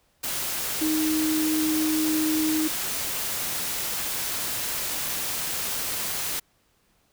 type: tone in noise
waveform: sine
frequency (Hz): 312.1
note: D#4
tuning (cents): +5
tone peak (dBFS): -22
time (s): 0.81-2.68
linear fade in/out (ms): 10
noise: white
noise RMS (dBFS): -29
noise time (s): 0.23-6.4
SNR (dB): +4
effects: pink hiss -66 dBFS RMS until 7.12 s